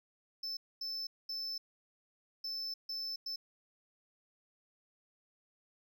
triangle tone bursts at uneven times, 5274 Hz, E8, in tune, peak -36 dBFS, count 6, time 0.43-0.57 / 0.81-1.07 / 1.29-1.58 / 2.44-2.74 / 2.89-3.16 / 3.26-3.36 s, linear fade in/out 5 ms, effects none

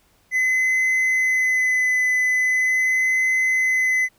triangle tone with vibrato, 2025 Hz, B6, 43 cents sharp, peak -15 dBFS, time 0.31-4.09 s, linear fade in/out 50 ms, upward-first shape sine, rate 0.41 Hz, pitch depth 13 cents each way, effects pink hiss -60 dBFS RMS until 4.18 s

